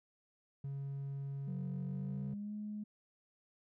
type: tone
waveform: triangle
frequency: 138.59 Hz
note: C#3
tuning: in tune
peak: -36 dBFS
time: 0.64-2.34 s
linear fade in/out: 5 ms
type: tone with pitch glide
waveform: sine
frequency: 185 to 210.1 Hz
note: F#3 to G#3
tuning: 0 to +20 cents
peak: -39 dBFS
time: 1.47-2.84 s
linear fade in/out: 10 ms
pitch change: +220 cents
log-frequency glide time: 1.87-2.53 s
effects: tanh soft clip ceiling -33 dBFS